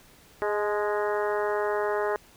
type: harmonic tone with a mistuned harmonic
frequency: 207.7 Hz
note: G#3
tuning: in tune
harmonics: 2 / 3 / 4 / 5 / 6 / 7 / 8 / 9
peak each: -27 / -31 / -33 / -35 / -37 / -38 / -39 / -40 dBFS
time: 0.42-2.16 s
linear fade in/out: 0 ms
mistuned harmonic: 4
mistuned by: +31 cents
effects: pink hiss -55 dBFS RMS until 2.36 s